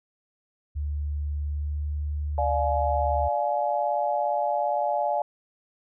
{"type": "tone with pitch glide", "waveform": "sine", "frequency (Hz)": [73.42, 74.06], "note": ["D2", "D2"], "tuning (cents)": [0, 15], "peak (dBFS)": -26, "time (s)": [0.75, 3.29], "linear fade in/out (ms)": 20, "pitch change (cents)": 15, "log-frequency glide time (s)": [1.49, 1.8]}
{"type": "chord", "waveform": "sine", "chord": "D diminished", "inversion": "none", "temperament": "just", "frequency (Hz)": [587.3, 704.8, 845.8], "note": ["D5", "F5", "Ab5"], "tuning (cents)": [0, 16, 31], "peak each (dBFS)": -27, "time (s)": [2.38, 5.22], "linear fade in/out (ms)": 2}
{"effects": []}